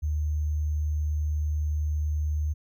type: tone with sample-and-hold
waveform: sine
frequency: 75.8 Hz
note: D#2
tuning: 45 cents flat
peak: -24 dBFS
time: 0.02-2.54 s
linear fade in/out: 20 ms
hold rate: 6300 Hz
effects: none